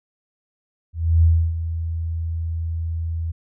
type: tone with ADSR envelope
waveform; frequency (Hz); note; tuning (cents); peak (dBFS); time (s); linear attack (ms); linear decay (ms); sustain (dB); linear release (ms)
sine; 82.41; E2; 0; -10; 0.93-3.32; 300; 300; -12; 13
effects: none